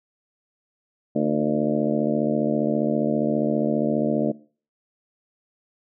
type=harmonic tone with a mistuned harmonic; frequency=74.9 Hz; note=D2; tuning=35 cents sharp; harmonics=2 / 3 / 4 / 5 / 6 / 7 / 8 / 9; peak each=-31 / -23 / -25 / -32 / -29 / -31 / -27 / -35 dBFS; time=1.15-4.32 s; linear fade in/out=10 ms; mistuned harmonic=5; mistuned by=-62 cents; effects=noise-tail reverb RT60 0.4 s tail -20 dB re dry